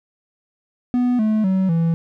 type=tone with pitch steps; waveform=triangle; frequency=246.9 / 216.2 / 189.29 / 165.74 Hz; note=B3 / A3 / F#3 / E3; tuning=0 / -30 / +40 / +10 cents; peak=-13 dBFS; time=0.94-1.94 s; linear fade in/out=0 ms; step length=250 ms; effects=none